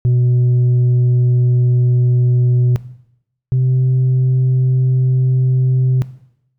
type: tone pair in turn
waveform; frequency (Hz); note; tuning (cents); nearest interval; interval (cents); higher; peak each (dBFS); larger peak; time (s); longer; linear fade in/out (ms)
sine; 123.47 / 128.73; B2 / C3; 0 / -28; minor second; 72; second; -7 / -9; first; 0.05-2.76 / 3.52-6.02; first; 0
effects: noise-tail reverb RT60 0.8 s tail -18 dB re dry + tanh soft clip ceiling -9 dBFS